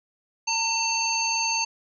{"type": "harmonic tone with a mistuned harmonic", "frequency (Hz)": 905, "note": "A5", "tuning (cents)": 48, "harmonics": [1, 3, 5, 7], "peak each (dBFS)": [-28, -28, -28, -28], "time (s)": [0.47, 1.65], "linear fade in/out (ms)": 10, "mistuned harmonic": 3, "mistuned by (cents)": -15, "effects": []}